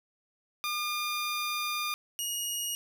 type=tone pair in turn; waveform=15% pulse; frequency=1208 / 2878 Hz; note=D6 / F#7; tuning=+48 / -49 cents; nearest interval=octave + minor third; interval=1503 cents; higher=second; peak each=-24 dBFS; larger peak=neither; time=0.64-1.94 / 2.19-2.75 s; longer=first; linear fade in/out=0 ms; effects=none